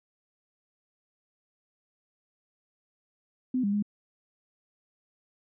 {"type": "tone with pitch steps", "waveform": "sine", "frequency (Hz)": [254.8, 201.7, 206.4], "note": ["C4", "G3", "G#3"], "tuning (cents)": [-46, 50, -10], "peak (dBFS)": -24, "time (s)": [3.54, 3.825], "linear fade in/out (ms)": 5, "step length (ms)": 95, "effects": []}